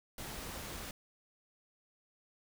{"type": "noise", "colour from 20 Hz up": "pink", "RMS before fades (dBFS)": -44, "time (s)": [0.18, 0.91], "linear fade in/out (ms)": 2, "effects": []}